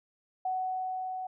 sine tone with level ramp, 746 Hz, F#5, 14 cents sharp, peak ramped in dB -28 to -34 dBFS, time 0.45-1.27 s, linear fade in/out 5 ms, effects none

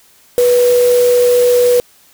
sine tone in noise, 489.4 Hz, B4, 16 cents flat, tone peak -7 dBFS, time 0.38-1.8 s, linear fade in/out 0 ms, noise white, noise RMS -24 dBFS, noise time 0.38-1.8 s, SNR +14 dB, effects white hiss -48 dBFS RMS until 2.13 s

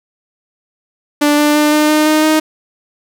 sawtooth tone with pitch steps, 293.7 / 296.6 / 299.5 / 302.5 / 305.5 / 308.5 / 311.5 Hz, D4 / D4 / D4 / D#4 / D#4 / D#4 / D#4, 0 / +17 / +34 / -49 / -32 / -15 / +2 cents, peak -5 dBFS, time 1.21-2.4 s, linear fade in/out 10 ms, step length 170 ms, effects none

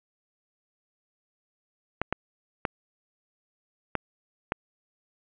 clicks, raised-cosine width 0.5 ms, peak -10 dBFS, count 5, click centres 2.016 / 2.126 / 2.652 / 3.953 / 4.521 s, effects resampled to 8000 Hz + 7-bit

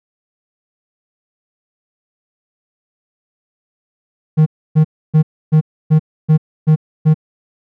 triangle tone bursts, 155.56 Hz, D#3, in tune, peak -4 dBFS, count 8, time 4.37-7.144 s, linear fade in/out 20 ms, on 93 ms, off 290 ms, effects none

